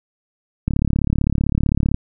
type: click train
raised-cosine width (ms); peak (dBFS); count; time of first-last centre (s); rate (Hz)
5; -5; 46; 0.68-1.944; 35.6
effects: none